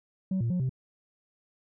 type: tone with pitch steps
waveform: sine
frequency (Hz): 188.9 / 116.2 / 179.6 / 129.6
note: F#3 / A#2 / F3 / C3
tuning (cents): +36 / -5 / +49 / -16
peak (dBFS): -23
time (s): 0.31-0.694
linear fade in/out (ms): 5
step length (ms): 96
effects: tanh soft clip ceiling -24 dBFS